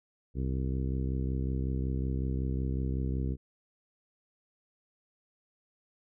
harmonic tone, 65.4 Hz, C2, in tune, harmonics 1 / 2 / 3 / 4 / 5 / 6 / 7, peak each -31 / -34 / -39 / -40 / -43 / -45 / -48 dBFS, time 0.34-3.37 s, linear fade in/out 50 ms, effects none

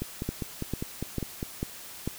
two click trains, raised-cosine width 3 ms, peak -16 / -18 dBFS, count 5 / 8, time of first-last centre 0.29-2.076 / 0.02-1.428 s, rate 2.24 / 4.97 Hz, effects white hiss -44 dBFS RMS until 2.18 s

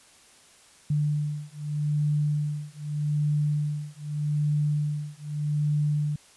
sine beating tone pair, 148.2 / 149.02 Hz, D3 / D3, +16 / +26 cents, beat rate 0.82 Hz, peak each -27 dBFS, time 0.9-6.16 s, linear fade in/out 5 ms, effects white hiss -55 dBFS RMS until 6.36 s + resampled to 24000 Hz

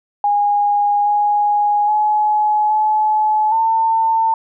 sine tone with pitch steps, 821 / 828 / 847 / 857 / 898 Hz, G#5 / G#5 / G#5 / A5 / A5, -20 / -5 / +34 / -46 / +35 cents, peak -12 dBFS, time 0.24-4.34 s, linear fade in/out 2 ms, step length 820 ms, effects none

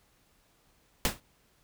pink noise with exponential decay, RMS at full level -22 dBFS, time 1.05-1.2 s, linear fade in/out 1 ms, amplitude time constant 32 ms, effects pink hiss -67 dBFS RMS until 1.63 s

